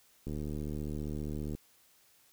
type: click train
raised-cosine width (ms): 3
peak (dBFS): -26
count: 97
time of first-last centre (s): 0.27-1.55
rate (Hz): 75
effects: white hiss -65 dBFS RMS until 2.32 s